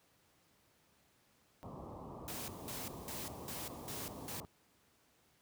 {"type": "low-pass noise", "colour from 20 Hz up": "pink", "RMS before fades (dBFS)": -47, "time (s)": [1.63, 4.45], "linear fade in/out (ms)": 0, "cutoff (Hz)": 1200, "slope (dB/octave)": 96}
{"type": "noise with tremolo", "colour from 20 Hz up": "white", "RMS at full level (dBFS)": -45, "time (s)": [2.28, 4.4], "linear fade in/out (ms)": 0, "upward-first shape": "square", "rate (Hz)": 2.5, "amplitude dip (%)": 80}
{"effects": ["pink hiss -71 dBFS RMS until 5.41 s", "high-pass 80 Hz 12 dB/octave"]}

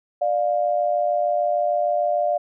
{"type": "tone pair together", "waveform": "sine", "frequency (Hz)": [595, 701.6], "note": ["D5", "F5"], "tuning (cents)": [22, 8], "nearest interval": "minor third", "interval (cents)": 286, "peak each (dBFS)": -21, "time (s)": [0.21, 2.38], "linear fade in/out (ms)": 10, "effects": []}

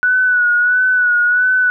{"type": "tone with vibrato", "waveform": "sine", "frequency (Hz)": 1476, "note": "F#6", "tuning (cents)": -5, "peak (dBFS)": -10, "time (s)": [0.03, 1.7], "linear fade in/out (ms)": 0, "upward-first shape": "sine", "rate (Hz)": 1.5, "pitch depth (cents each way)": 40, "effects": []}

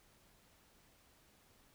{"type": "silence", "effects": ["pink hiss -68 dBFS RMS until 1.74 s"]}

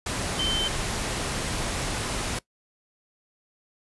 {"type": "tone in noise", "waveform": "sine", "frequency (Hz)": 3089, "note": "G7", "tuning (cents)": -26, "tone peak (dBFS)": -24, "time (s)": [0.39, 0.68], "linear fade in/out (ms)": 5, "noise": "pink", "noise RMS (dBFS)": -29, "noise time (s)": [0.06, 2.39], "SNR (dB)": 2, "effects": ["noise-tail reverb RT60 0.1 s tail -20 dB re dry", "resampled to 24000 Hz"]}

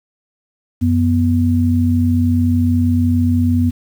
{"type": "tone pair together", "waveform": "sine", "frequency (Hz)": [91.78, 245.4], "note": ["F#2", "B3"], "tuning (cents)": [-14, -11], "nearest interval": "octave + perfect fourth", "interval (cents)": 1703, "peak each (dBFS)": -14, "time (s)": [0.81, 3.71], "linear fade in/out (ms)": 20, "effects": ["7-bit"]}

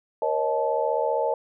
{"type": "tone cluster", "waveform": "sine", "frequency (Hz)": [472.4, 547, 623, 869], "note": ["A#4", "C#5", "D#5", "A5"], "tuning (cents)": [23, -23, 2, -22], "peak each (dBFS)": -27, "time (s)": [0.22, 1.34], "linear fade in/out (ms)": 2, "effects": []}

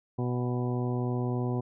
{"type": "harmonic tone with a mistuned harmonic", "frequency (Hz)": 123.47, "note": "B2", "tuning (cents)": 0, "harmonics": [1, 2, 3, 4, 5, 6, 7, 8], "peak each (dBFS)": [-29, -33, -35, -41, -45, -42, -48, -44], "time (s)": [0.18, 1.61], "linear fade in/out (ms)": 10, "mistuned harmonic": 7, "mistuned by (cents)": -57, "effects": []}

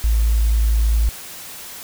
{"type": "tone", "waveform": "triangle", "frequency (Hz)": 55.2, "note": "A1", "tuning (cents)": 6, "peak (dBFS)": -9, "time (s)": [0.04, 1.09], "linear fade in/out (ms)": 0, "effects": ["tanh soft clip ceiling -11 dBFS", "white hiss -35 dBFS RMS until 1.83 s"]}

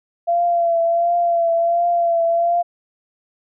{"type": "tone with vibrato", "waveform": "sine", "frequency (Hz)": 682, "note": "F5", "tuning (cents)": -41, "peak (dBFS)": -14, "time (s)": [0.27, 2.63], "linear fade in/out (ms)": 20, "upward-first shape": "triangle", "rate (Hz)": 1.4, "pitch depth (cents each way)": 37, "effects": []}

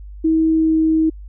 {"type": "tone with pitch glide", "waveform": "sine", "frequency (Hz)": [320.6, 318.2], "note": ["E4", "D#4"], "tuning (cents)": [-48, 39], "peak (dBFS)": -12, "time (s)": [0.24, 1.1], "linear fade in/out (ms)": 10, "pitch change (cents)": -13, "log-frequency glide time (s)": [0.5, 0.76], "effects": ["added 50 Hz sine -32 dBFS peak until 1.28 s"]}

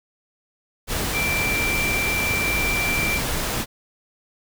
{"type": "tone in noise", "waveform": "sine", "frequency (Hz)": 2349, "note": "D7", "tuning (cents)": 0, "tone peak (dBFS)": -22, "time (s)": [1.12, 3.21], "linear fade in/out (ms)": 50, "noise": "pink", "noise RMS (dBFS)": -25, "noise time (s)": [0.87, 3.66], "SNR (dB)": 0, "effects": []}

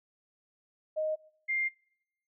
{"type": "tone pair in turn", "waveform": "sine", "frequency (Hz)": [622.3, 2108], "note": ["D#5", "C7"], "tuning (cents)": [0, 12], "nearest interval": "octave + major sixth", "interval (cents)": 2112, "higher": "second", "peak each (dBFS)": [-28, -28], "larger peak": "neither", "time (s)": [[0.96, 1.16], [1.48, 1.69]], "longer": "second", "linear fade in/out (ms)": 20, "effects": ["noise-tail reverb RT60 0.7 s tail -22 dB re dry"]}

